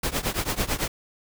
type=noise with tremolo; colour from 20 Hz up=pink; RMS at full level=-23 dBFS; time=0.03-0.88 s; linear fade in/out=5 ms; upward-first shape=triangle; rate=9 Hz; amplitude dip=95%; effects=none